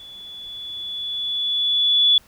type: tone with level ramp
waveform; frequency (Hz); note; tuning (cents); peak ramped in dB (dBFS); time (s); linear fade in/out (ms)
sine; 3433; A7; -43; -38 to -11; 0-2.18; 2
effects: pink hiss -53 dBFS RMS until 2.27 s